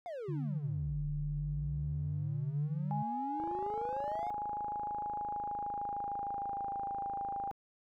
triangle exponential two-way sweep, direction down then up, 735 to 35 to 735 Hz, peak -37 dBFS, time 0.06-4.3 s, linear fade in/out 0 ms, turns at 1.1 s
sine tone, 146.83 Hz, D3, in tune, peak -34 dBFS, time 0.28-3.03 s, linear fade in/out 10 ms
sine tone with pitch glide, 830.6 to 800 Hz, G#5 to G5, 0 to +35 cents, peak -35 dBFS, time 2.91-7.51 s, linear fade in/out 0 ms, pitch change -65 cents, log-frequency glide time 5.14-6.71 s
click train, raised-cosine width 1 ms, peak -32 dBFS, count 110, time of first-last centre 3.4-7.513 s, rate 26.5 Hz
effects none

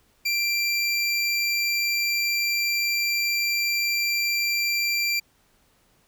25% pulse tone, 2361 Hz, D7, 9 cents sharp, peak -18 dBFS, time 0.25-5.2 s, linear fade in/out 10 ms, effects pink hiss -63 dBFS RMS until 6.07 s

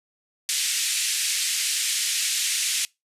white band-pass noise, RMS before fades -25 dBFS, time 0.49-2.85 s, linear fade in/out 0 ms, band 2100 to 9600 Hz, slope 24 dB/octave, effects noise-tail reverb RT60 0.2 s tail -24 dB re dry + resampled to 32000 Hz

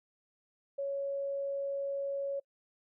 sine tone, 556 Hz, C#5, 5 cents sharp, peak -32 dBFS, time 0.78-2.4 s, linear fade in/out 10 ms, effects noise-tail reverb RT60 0.1 s tail -25 dB re dry

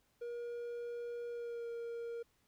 triangle tone with pitch glide, 475.8 to 467.6 Hz, A#4 to A#4, +35 to +5 cents, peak -38 dBFS, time 0.21-2.23 s, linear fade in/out 10 ms, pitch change -30 cents, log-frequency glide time 1.29-1.68 s, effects pink hiss -75 dBFS RMS until 2.47 s

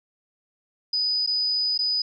sine tone with dropouts, 4978 Hz, D#8, in tune, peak -21 dBFS, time 0.93-2.02 s, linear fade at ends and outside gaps 5 ms, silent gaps 1.264-1.273 / 1.778-1.789 s, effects none

